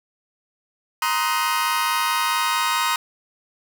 sawtooth chord, C half-diminished seventh, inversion third, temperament just, 941.9 / 1046.5 / 1255.8 / 1507 Hz, Bb5 / C6 / Eb6 / Gb6, +18 / 0 / +16 / +31 cents, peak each -20 / -22 / -20 / -26 dBFS, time 1.02-2.96 s, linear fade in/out 2 ms, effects none

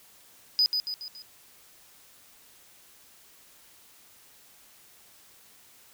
triangle tone with echo, 4978 Hz, D#8, in tune, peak -17 dBFS, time 0.59-0.66 s, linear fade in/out 0 ms, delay 140 ms, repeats 4, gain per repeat -6 dB, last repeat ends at 1.22 s, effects tanh soft clip ceiling -14 dBFS + white hiss -56 dBFS RMS until 5.93 s

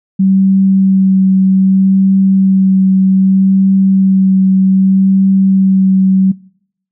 sine tone with vibrato, 191.3 Hz, G3, 42 cents flat, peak -6 dBFS, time 0.19-6.32 s, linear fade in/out 10 ms, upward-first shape sine, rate 0.64 Hz, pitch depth 12 cents each way, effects noise-tail reverb RT60 0.7 s tail -23 dB re dry

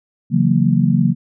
sine chord, F# dominant seventh, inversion second, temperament just, 138.75 / 166.5 / 185 / 231.2 Hz, C#3 / E3 / F#3 / A#3, +2 / +18 / 0 / -14 cents, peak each -17 dBFS, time 0.3-1.15 s, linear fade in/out 50 ms, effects none

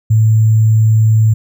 sine tone with sample-and-hold, 110 Hz, A2, in tune, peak -6 dBFS, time 0.1-1.34 s, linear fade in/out 10 ms, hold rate 7350 Hz, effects none

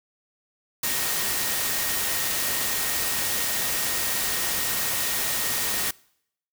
sine tone in noise, 1864.7 Hz, A#6, in tune, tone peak -37 dBFS, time 0.83-5.91 s, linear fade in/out 5 ms, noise white, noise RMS -26 dBFS, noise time 0.83-5.91 s, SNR -14 dB, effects noise-tail reverb RT60 0.7 s tail -24 dB re dry

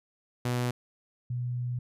sawtooth / sine tone pair in turn, 122.9 / 122.9 Hz, B2 / B2, -8 / -8 cents, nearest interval unison, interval 0 cents, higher neither, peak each -23 / -29 dBFS, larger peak first, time 0.45-0.71 / 1.3-1.79 s, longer second, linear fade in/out 5 ms, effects resampled to 32000 Hz

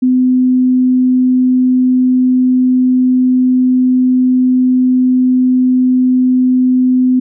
sine tone, 254.1 Hz, B3, 49 cents sharp, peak -7 dBFS, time 0.02-7.2 s, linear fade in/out 10 ms, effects none

